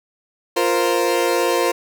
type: chord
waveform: 30% pulse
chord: F suspended fourth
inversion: none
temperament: equal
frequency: 349.2 / 466.2 / 523.3 Hz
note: F4 / Bb4 / C5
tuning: 0 / 0 / 0 cents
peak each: -18 dBFS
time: 0.56-1.72 s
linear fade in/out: 10 ms
effects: none